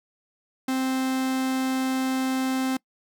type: tone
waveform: 45% pulse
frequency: 261.6 Hz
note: C4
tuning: in tune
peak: -23 dBFS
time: 0.68-2.77 s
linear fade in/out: 5 ms
effects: noise-tail reverb RT60 0.1 s tail -24 dB re dry